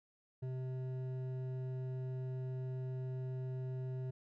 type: tone with hard clipping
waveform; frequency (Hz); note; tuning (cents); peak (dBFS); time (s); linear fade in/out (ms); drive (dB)
sine; 129.1; C3; -23; -40; 0.42-4.11; 10; 9
effects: none